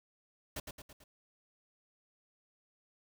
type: noise with echo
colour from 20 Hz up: pink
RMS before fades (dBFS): -40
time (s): 0.56-0.6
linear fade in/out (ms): 5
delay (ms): 110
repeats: 4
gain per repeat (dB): -5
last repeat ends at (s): 1.04
effects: none